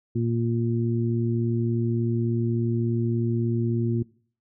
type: harmonic tone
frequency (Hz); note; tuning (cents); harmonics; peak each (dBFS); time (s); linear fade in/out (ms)
116.54; A#2; 0; 1 / 2 / 3; -24 / -27 / -29; 0.15-4.03; 10
effects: noise-tail reverb RT60 0.5 s tail -22 dB re dry